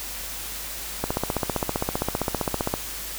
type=click train; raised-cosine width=1 ms; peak=-9 dBFS; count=27; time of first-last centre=1.04-2.739 s; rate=15.3 Hz; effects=added 50 Hz sine -42 dBFS peak until 3.18 s + white hiss -34 dBFS RMS until 3.18 s